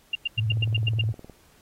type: tone bursts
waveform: sine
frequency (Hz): 2794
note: F7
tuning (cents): 0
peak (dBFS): -22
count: 8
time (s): 0.13-1.014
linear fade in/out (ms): 5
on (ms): 23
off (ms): 100
type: tone with vibrato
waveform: sine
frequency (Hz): 110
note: A2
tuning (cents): 0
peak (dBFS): -22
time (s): 0.37-1.13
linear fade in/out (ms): 20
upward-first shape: sine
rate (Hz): 17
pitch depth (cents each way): 110
type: click train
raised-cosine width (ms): 2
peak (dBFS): -29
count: 16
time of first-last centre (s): 0.52-1.297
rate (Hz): 19.3
effects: pink hiss -59 dBFS RMS until 1.61 s + AAC 48 kbps